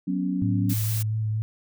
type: chord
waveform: sine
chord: F# suspended fourth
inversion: none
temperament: just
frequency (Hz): 185 / 246.7 / 277.5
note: F#3 / B3 / C#4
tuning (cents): 0 / -2 / +2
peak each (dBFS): -26 / -32 / -27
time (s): 0.07-0.74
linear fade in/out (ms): 10
type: tone with vibrato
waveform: sine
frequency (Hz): 108.8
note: A2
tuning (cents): -19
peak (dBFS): -23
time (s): 0.42-1.42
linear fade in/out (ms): 0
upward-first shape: sine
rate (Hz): 4.3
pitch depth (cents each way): 19
type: noise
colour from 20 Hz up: blue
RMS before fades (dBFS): -32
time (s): 0.69-1.03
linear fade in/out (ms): 10
effects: none